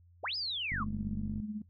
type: linear two-way sweep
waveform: sine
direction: up then down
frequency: 279.9 to 5140 to 1010 Hz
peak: -33 dBFS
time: 0.23-0.84 s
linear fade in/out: 10 ms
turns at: 0.36 s
type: click train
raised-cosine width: 5 ms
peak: -28 dBFS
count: 34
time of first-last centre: 0.72-1.4 s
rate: 48.5 Hz
type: tone with tremolo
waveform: sine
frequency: 211.8 Hz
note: G#3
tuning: 34 cents sharp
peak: -33 dBFS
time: 0.8-1.62 s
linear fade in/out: 5 ms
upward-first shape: sine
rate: 16 Hz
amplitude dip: 60%
effects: noise-tail reverb RT60 0.1 s tail -18 dB re dry + added 87 Hz sine -58 dBFS peak until 1.69 s